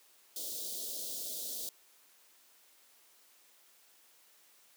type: band-stop noise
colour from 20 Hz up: white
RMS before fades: -40 dBFS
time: 0.36-1.69 s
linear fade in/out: 2 ms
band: 650 to 3400 Hz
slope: 48 dB/octave
effects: white hiss -64 dBFS RMS until 4.76 s + high-pass 300 Hz 12 dB/octave